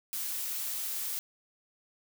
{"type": "noise", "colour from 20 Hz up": "blue", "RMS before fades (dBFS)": -35, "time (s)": [0.13, 1.19], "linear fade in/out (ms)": 0, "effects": []}